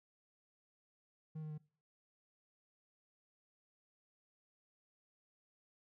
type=tone with pitch steps; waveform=triangle; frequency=156.5 / 154.26 / 152.04 Hz; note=D#3 / D#3 / D#3; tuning=+10 / -15 / -40 cents; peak=-40 dBFS; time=1.35-1.581 s; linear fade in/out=10 ms; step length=77 ms; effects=noise-tail reverb RT60 0.4 s tail -21 dB re dry